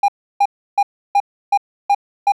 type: tone bursts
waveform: triangle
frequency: 807 Hz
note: G#5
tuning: 50 cents flat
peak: -8 dBFS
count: 7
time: 0.03-2.321 s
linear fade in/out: 5 ms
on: 53 ms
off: 320 ms
effects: none